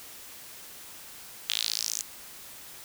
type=tone with high-pass filter sweep; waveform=sawtooth; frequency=55 Hz; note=A1; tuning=in tune; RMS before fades=-31 dBFS; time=1.49-2.02 s; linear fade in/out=0 ms; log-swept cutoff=3200 to 6900 Hz; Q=3.6; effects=white hiss -46 dBFS RMS until 2.84 s